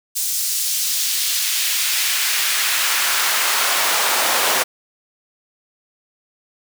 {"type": "noise with high-pass filter sweep", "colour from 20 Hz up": "pink", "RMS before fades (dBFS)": -19, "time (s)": [0.15, 4.64], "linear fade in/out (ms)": 20, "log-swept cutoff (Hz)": [6700, 590], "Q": 0.93, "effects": []}